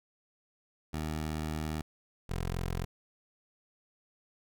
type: tone pair in turn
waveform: 15% pulse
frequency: 77.6 / 43.55 Hz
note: D#2 / F1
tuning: -4 / -4 cents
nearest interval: minor seventh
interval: 1000 cents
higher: first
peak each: -27 / -26 dBFS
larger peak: second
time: 0.93-1.82 / 2.29-2.85 s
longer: first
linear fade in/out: 10 ms
effects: none